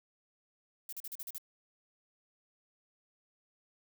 violet noise bursts, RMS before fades -42 dBFS, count 7, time 0.89-1.382 s, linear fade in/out 2 ms, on 36 ms, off 40 ms, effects none

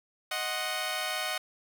10% pulse chord, C diminished, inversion first, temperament equal with one note detuned, 622.3 / 740 / 1059.3 Hz, Eb5 / Gb5 / C6, 0 / 0 / +21 cents, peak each -26 / -25 / -31 dBFS, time 0.31-1.38 s, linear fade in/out 5 ms, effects none

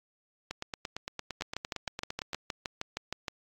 two click trains, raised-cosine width 0.2 ms, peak -16 / -18 dBFS, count 13 / 17, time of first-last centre 1.41-3.282 / 0.51-2.332 s, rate 6.41 / 8.78 Hz, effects AAC 48 kbps

